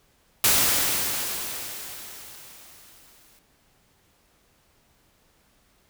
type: noise with exponential decay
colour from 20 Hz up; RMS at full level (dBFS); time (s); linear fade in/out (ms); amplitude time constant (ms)
white; -18; 0.44-3.39; 1; 640
effects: pink hiss -63 dBFS RMS until 5.89 s